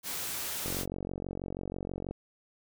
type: noise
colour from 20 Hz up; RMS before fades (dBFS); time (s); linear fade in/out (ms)
white; -36; 0.03-0.86; 50
type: click train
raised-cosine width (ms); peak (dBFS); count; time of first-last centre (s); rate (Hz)
2; -23; 68; 0.66-2.11; 46.2
effects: none